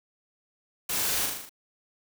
white noise with echo, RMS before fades -30 dBFS, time 0.89-1.26 s, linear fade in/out 5 ms, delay 39 ms, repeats 6, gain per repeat -3 dB, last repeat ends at 1.494 s, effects none

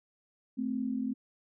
sine tone pair together, 219.5 / 261 Hz, A3 / C4, -4 / -4 cents, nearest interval minor third, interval 300 cents, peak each -34 / -32 dBFS, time 0.57-1.14 s, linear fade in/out 20 ms, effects none

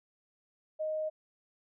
sine tone, 622.3 Hz, D#5, in tune, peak -31 dBFS, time 0.79-1.1 s, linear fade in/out 20 ms, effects none

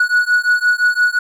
triangle beating tone pair, 1463 / 1468.8 Hz, F#6 / F#6, -20 / -13 cents, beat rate 5.8 Hz, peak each -13 dBFS, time 0-1.19 s, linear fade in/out 5 ms, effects none

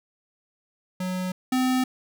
square tone pair in turn, 183.9 / 256.4 Hz, F#3 / C4, -10 / -35 cents, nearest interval tritone, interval 575 cents, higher second, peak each -27 / -21 dBFS, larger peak second, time 1-1.32 / 1.52-1.84 s, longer neither, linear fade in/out 5 ms, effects none

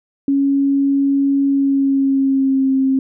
sine tone with pitch glide, 277.2 to 266.4 Hz, C#4 to C4, 0 to +31 cents, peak -12 dBFS, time 0.28-2.99 s, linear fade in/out 2 ms, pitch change -69 cents, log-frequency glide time 1.47-2.73 s, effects none

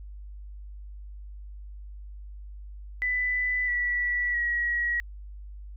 sine tone with pitch steps, 1993 / 1950.9 / 1909.6 Hz, B6 / B6 / A#6, +15 / -22 / +41 cents, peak -24 dBFS, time 3.02-5 s, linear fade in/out 0 ms, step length 660 ms, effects added 50 Hz sine -39 dBFS peak until 5.76 s

